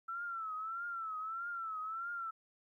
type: tone with vibrato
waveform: sine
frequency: 1333 Hz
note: E6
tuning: 19 cents sharp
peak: -38 dBFS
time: 0.08-2.31 s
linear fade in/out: 10 ms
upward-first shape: triangle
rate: 1.6 Hz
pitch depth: 110 cents each way
effects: 13-bit